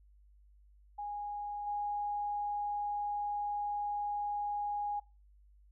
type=tone with level steps; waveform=sine; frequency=824 Hz; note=G#5; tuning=14 cents flat; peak=-37 / -33 dBFS; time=0.98-5 s; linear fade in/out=10 ms; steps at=1.66 s; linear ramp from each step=20 ms; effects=noise-tail reverb RT60 0.3 s tail -24 dB re dry + added 50 Hz sine -59 dBFS peak until 5.71 s